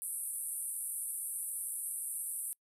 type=band-pass noise; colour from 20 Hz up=white; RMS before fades=-39 dBFS; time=0.02-2.53 s; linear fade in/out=0 ms; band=8600 to 12000 Hz; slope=96 dB/octave; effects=noise-tail reverb RT60 0.1 s tail -26 dB re dry